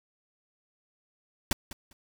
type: noise with echo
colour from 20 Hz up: pink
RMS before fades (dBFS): -25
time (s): 1.51-1.53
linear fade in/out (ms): 2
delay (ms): 200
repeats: 2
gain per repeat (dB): -15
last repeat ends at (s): 1.93
effects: none